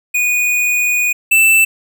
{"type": "tone pair in turn", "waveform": "square", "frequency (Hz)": [2465, 2654], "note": ["D#7", "E7"], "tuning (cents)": [-17, 11], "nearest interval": "minor second", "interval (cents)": 128, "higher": "second", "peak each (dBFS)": [-13, -8], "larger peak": "second", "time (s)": [[0.14, 1.13], [1.31, 1.65]], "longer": "first", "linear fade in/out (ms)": 10, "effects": []}